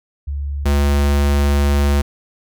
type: tone pair in turn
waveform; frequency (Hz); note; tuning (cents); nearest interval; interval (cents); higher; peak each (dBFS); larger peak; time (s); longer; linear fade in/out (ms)
sine / square; 71 / 71.26; C#2 / C#2; +42 / +48; unison; 6; second; -20 / -13; second; 0.27-0.65 / 0.65-2.02; second; 10
effects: none